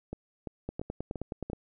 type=two click trains; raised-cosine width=2 ms; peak=-23 / -21 dBFS; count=5 / 9; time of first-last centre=0.13-1.5 / 0.69-1.532 s; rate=2.92 / 9.5 Hz; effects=none